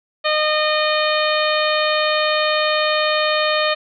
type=harmonic tone; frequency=612 Hz; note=D#5; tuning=29 cents flat; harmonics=1 / 2 / 3 / 4 / 5 / 6 / 7; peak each=-19 / -22 / -24 / -25 / -26 / -27 / -27 dBFS; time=0.24-3.75 s; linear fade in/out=20 ms; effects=none